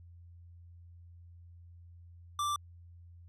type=tone; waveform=square; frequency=1174.7 Hz; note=D6; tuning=in tune; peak=-31 dBFS; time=2.39-2.56 s; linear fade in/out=2 ms; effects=added 86 Hz sine -51 dBFS peak until 3.28 s + low-pass 12000 Hz 12 dB/octave